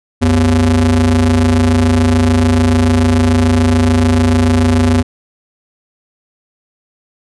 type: ring-modulated tone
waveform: square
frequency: 77.78 Hz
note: D#2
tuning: in tune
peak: -6 dBFS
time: 0.21-5.03 s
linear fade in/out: 20 ms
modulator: 169 Hz
effects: resampled to 24000 Hz